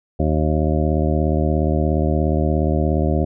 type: harmonic tone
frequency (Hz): 77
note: D#2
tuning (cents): -17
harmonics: 1 / 2 / 3 / 4 / 5 / 7 / 8 / 9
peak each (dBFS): -19 / -22 / -24 / -25 / -26 / -27 / -28 / -29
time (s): 0.19-3.25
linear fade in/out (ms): 10
effects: none